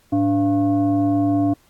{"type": "tone with frequency modulation", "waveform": "sine", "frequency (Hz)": 290, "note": "D4", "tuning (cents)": -22, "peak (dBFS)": -15, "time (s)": [0.12, 1.54], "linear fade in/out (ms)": 10, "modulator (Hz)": 398, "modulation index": 0.72, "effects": ["pink hiss -58 dBFS RMS until 1.69 s", "AAC 64 kbps"]}